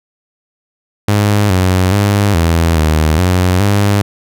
sawtooth tone with pitch steps, 103.2 / 92.5 / 101.6 / 83.1 / 78 / 91.1 / 101.3 Hz, G#2 / F#2 / G#2 / E2 / D#2 / F#2 / G#2, -10 / 0 / -38 / +15 / +5 / -26 / -43 cents, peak -5 dBFS, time 1.08-4.02 s, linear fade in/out 5 ms, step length 420 ms, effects none

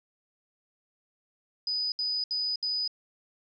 sine tone bursts, 4978 Hz, D#8, in tune, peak -27 dBFS, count 4, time 1.67-2.877 s, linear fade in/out 2 ms, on 250 ms, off 69 ms, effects none

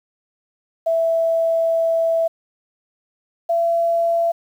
sine tone pair in turn, 659.3 / 674.7 Hz, E5 / E5, 0 / +40 cents, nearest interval unison, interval 40 cents, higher second, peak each -15 dBFS, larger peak neither, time 0.86-2.28 / 3.49-4.32 s, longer first, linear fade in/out 10 ms, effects 8-bit

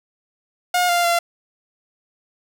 sawtooth tone with pitch steps, 716 / 697 / 687 Hz, F5 / F5 / F5, +43 / -4 / -29 cents, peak -12 dBFS, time 0.74-1.19 s, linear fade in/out 5 ms, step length 150 ms, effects none

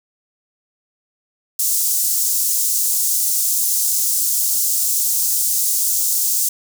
pink high-pass noise, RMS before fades -18 dBFS, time 1.59-6.49 s, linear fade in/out 5 ms, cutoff 6400 Hz, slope 24 dB/octave, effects none

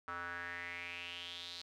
square tone with band-pass filter sweep, 87 Hz, F2, 6 cents flat, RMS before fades -45 dBFS, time 0.08-1.62 s, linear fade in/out 0 ms, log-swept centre 1300 to 4200 Hz, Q 5.3, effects none

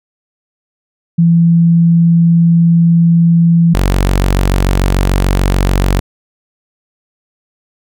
sine / sawtooth tone pair in turn, 168.3 / 46.86 Hz, E3 / F#1, +36 / +23 cents, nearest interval octave + minor seventh, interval 2213 cents, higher first, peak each -5 dBFS, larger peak neither, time 1.18-3.74 / 3.74-6 s, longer first, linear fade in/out 10 ms, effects none

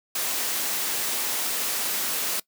white high-pass noise, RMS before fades -27 dBFS, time 0.15-2.4 s, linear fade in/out 5 ms, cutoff 210 Hz, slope 12 dB/octave, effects noise-tail reverb RT60 0.1 s tail -21 dB re dry

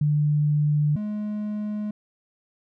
sine / triangle tone pair in turn, 148.7 / 210.3 Hz, D3 / G#3, +22 / +22 cents, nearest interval tritone, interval 600 cents, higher second, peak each -18 / -24 dBFS, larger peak first, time 0.01-0.96 / 0.96-1.91 s, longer neither, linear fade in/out 5 ms, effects none

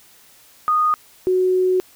sine tone pair in turn, 1235 / 369.4 Hz, D#6 / F#4, -13 / -3 cents, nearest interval octave + major sixth, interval 2090 cents, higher first, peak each -14 dBFS, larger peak neither, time 0.68-0.94 / 1.27-1.8 s, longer second, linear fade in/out 0 ms, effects white hiss -50 dBFS RMS until 1.95 s

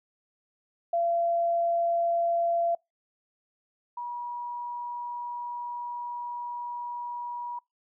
sine tone pair in turn, 682 / 963.5 Hz, F5 / B5, -41 / -43 cents, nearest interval tritone, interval 598 cents, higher second, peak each -23 / -32 dBFS, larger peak first, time 0.93-2.75 / 3.97-7.59 s, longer second, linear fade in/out 5 ms, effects noise-tail reverb RT60 0.2 s tail -26 dB re dry

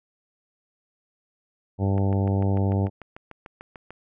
harmonic tone, 98 Hz, G2, in tune, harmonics 1 / 2 / 3 / 4 / 5 / 6 / 7 / 8 / 9, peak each -21 / -27 / -31 / -33 / -35 / -37 / -38 / -39 / -40 dBFS, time 1.78-2.9 s, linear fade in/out 50 ms
click train, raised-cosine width 0.5 ms, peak -25 dBFS, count 14, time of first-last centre 1.98-3.906 s, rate 6.75 Hz
effects none

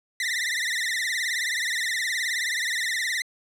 sawtooth tone with vibrato, 1916 Hz, A#6, 47 cents sharp, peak -21 dBFS, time 0.2-3.22 s, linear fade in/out 2 ms, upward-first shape triangle, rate 19 Hz, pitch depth 160 cents each way, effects low-pass 10000 Hz 12 dB/octave + 10-bit

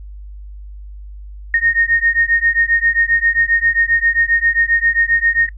sine beating tone pair, 1846 / 1853.5 Hz, A#6 / A#6, -17 / -10 cents, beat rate 7.5 Hz, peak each -15 dBFS, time 1.54-5.49 s, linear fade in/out 2 ms, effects noise-tail reverb RT60 0.1 s tail -23 dB re dry + added 50 Hz sine -30 dBFS peak until 5.57 s

